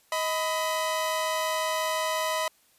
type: tone pair together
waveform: sawtooth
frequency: 631 / 999.3 Hz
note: D#5 / B5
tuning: +24 / +20 cents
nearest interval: minor sixth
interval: 796 cents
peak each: -25 dBFS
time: 0.12-2.48 s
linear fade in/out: 2 ms
effects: white hiss -63 dBFS RMS until 2.78 s + resampled to 32000 Hz